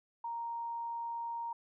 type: tone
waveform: sine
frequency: 932.3 Hz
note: A#5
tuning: in tune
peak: -36 dBFS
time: 0.24-1.53 s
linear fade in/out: 5 ms
effects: none